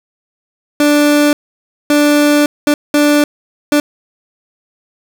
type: tone bursts at uneven times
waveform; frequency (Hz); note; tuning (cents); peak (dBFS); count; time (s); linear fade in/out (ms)
30% pulse; 293.7; D4; 0; -5; 5; 0.8-1.33 / 1.9-2.46 / 2.67-2.74 / 2.94-3.24 / 3.72-3.8; 2
effects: none